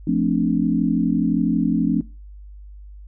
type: chord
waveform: sine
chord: D minor seventh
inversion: first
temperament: equal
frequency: 174.61 / 220 / 261.6 / 293.7 Hz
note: F3 / A3 / C4 / D4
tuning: 0 / 0 / 0 / 0 cents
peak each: -22 dBFS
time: 0.07-2.01 s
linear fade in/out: 5 ms
effects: noise-tail reverb RT60 0.3 s tail -21 dB re dry + added 50 Hz sine -37 dBFS peak until 3.07 s